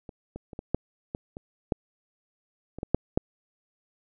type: clicks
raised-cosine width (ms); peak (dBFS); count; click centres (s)
2; -27 / -24 / -28 / -21 / -10 / -18 / -25 / -10 / -25 / -17 / -6 / -8; 12; 0.092 / 0.36 / 0.532 / 0.591 / 0.746 / 1.149 / 1.369 / 1.722 / 2.786 / 2.831 / 2.946 / 3.175
effects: none